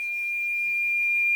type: tone with level ramp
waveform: sine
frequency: 2402 Hz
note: D7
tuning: 38 cents sharp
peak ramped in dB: -27 to -19 dBFS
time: 0-1.35 s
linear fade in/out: 0 ms
effects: 8-bit